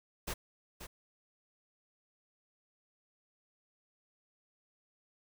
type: noise with echo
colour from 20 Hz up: pink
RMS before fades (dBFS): -38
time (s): 0.27-0.34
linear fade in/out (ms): 10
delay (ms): 530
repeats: 1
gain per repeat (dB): -9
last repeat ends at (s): 0.87
effects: none